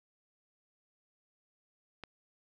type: click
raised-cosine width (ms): 0.3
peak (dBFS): -27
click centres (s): 2.037
effects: none